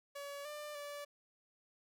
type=tone with pitch steps; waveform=sawtooth; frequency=567 / 595 / 579 Hz; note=C#5 / D5 / D5; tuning=+39 / +22 / -25 cents; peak=-40 dBFS; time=0.15-1.05 s; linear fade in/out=10 ms; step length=300 ms; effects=none